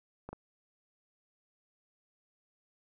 clicks, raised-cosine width 1 ms, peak -28 dBFS, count 2, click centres 0.29 / 0.33 s, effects none

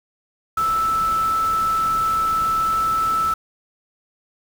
sine tone in noise, 1317 Hz, E6, 2 cents flat, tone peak -17 dBFS, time 0.57-3.34 s, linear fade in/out 5 ms, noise pink, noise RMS -34 dBFS, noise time 0.57-3.34 s, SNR +14 dB, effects none

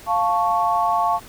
sine chord, F augmented, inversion none, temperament equal, 698.5 / 880 / 1108.7 Hz, F5 / A5 / C#6, 0 / 0 / 0 cents, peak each -21 dBFS, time 0.06-1.2 s, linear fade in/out 50 ms, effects pink hiss -43 dBFS RMS until 1.28 s

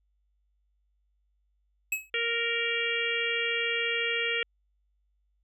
square tone with exponential decay, 2568 Hz, E7, 46 cents flat, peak -24 dBFS, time 1.92-2.1 s, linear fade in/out 5 ms, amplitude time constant 38 ms
harmonic tone, 466.2 Hz, A#4, in tune, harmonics 1 / 3 / 4 / 5 / 6 / 7, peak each -34 / -37 / -33 / -31 / -33 / -36 dBFS, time 2.14-4.43 s, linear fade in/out 2 ms
effects added 50 Hz sine -69 dBFS peak until 5.43 s

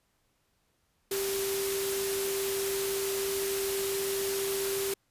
sine tone in noise, 392 Hz, G4, in tune, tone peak -30 dBFS, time 1.11-4.94 s, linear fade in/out 5 ms, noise white, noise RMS -34 dBFS, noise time 1.11-4.94 s, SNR +1 dB, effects pink hiss -73 dBFS RMS until 5.1 s + resampled to 32000 Hz

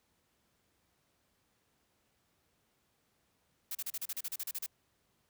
blue noise bursts, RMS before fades -38 dBFS, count 13, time 3.71-4.663 s, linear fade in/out 5 ms, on 41 ms, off 35 ms, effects pink hiss -75 dBFS RMS until 5.29 s + high-pass 60 Hz 12 dB/octave

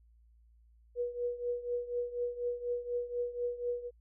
sine tone with tremolo, 484.7 Hz, B4, 32 cents flat, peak -29 dBFS, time 0.95-3.91 s, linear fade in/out 50 ms, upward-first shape triangle, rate 4.1 Hz, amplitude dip 85%, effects added 57 Hz sine -60 dBFS peak until 4 s

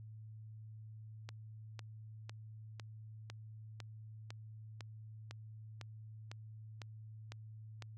click train, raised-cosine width 0.2 ms, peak -30 dBFS, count 14, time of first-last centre 1.29-7.823 s, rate 1.99 Hz, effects added 109 Hz sine -49 dBFS peak until 7.97 s

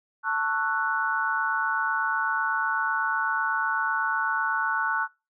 sine chord, F# minor seventh, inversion first, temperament just, 888 / 1110 / 1332 / 1480 Hz, A5 / C#6 / E6 / F#6, +16 / +2 / +18 / 0 cents, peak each -30 / -30 / -32 / -26 dBFS, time 0.23-5.08 s, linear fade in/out 50 ms, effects noise-tail reverb RT60 0.3 s tail -26 dB re dry

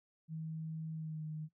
sine tone with pitch glide, 159.4 to 155.04 Hz, D#3 to D#3, +42 to -6 cents, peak -39 dBFS, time 0.28-1.49 s, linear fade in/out 50 ms, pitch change -48 cents, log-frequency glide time 0.93-1.24 s, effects noise-tail reverb RT60 0.1 s tail -17 dB re dry

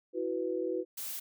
sine chord, E suspended second, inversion none, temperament equal, 329.6 / 370 / 493.9 Hz, E4 / F#4 / B4, 0 / 0 / 0 cents, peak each -36 / -34 / -35 dBFS, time 0.13-0.85 s, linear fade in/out 50 ms
blue noise, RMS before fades -39 dBFS, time 0.97-1.2 s, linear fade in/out 10 ms
effects none

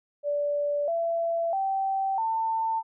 sine tone with pitch steps, 581 / 671.3 / 775.5 / 896 Hz, D5 / E5 / G5 / A5, -19 / +31 / -19 / +31 cents, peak -24 dBFS, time 0.23-2.83 s, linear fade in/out 50 ms, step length 650 ms, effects none

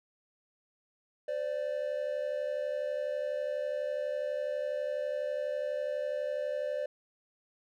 triangle tone pair together, 515.2 / 587.3 Hz, C5 / D5, -27 / 0 cents, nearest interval major second, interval 227 cents, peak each -34 / -31 dBFS, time 1.28-6.86 s, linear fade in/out 5 ms, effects none

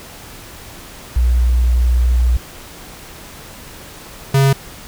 sine / square tone pair in turn, 60.8 / 136.49 Hz, B1 / C#3, -26 / -26 cents, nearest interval octave + major second, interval 1400 cents, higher second, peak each -10 dBFS, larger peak neither, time 1.16-2.37 / 4.34-4.53 s, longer first, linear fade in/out 5 ms, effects pink hiss -36 dBFS RMS until 4.87 s

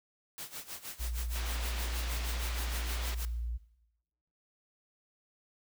white noise with tremolo, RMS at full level -41 dBFS, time 0.38-3.25 s, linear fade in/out 0 ms, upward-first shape sine, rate 6.4 Hz, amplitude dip 85%
sine tone, 58.27 Hz, A#1, in tune, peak -33 dBFS, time 0.99-3.58 s, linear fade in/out 20 ms
white low-pass noise, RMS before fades -43 dBFS, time 1.35-3.15 s, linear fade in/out 10 ms, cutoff 4000 Hz, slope 12 dB/octave
effects noise-tail reverb RT60 0.9 s tail -17 dB re dry

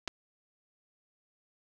clicks, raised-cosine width 0.2 ms, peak -18 dBFS, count 2, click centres 0.076 / 0.079 s, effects none

